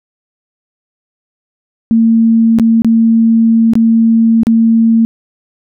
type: tone with dropouts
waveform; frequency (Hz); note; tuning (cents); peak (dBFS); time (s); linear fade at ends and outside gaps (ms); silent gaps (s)
sine; 226.9; A#3; -47; -5; 1.91-5.05; 0; 2.587-2.597 / 2.82-2.846 / 3.735-3.754 / 4.433-4.469
effects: none